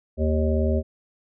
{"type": "harmonic tone", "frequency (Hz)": 77.78, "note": "D#2", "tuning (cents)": 0, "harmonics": [1, 3, 5, 7, 8], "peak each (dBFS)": [-21, -26, -28, -29, -30], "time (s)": [0.17, 0.83], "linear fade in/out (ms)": 50, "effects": []}